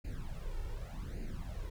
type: noise with flanger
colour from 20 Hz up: brown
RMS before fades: -40 dBFS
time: 0.04-1.7 s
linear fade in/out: 10 ms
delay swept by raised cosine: 0.43 to 2.23 ms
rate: 0.86 Hz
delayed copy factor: +0.8
effects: none